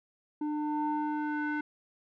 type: tone with low-pass filter sweep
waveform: square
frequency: 299.8 Hz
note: D4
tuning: 36 cents sharp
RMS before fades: -32 dBFS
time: 0.41-1.61 s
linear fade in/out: 5 ms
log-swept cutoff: 630 to 1700 Hz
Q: 3.6
effects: none